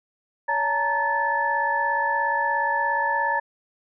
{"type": "tone cluster", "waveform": "sine", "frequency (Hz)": [564, 871, 928, 1740], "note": ["C#5", "A5", "A#5", "A6"], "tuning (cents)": [30, -18, -8, -20], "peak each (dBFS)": [-31, -30, -23, -25], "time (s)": [0.48, 3.4], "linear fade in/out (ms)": 10, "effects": []}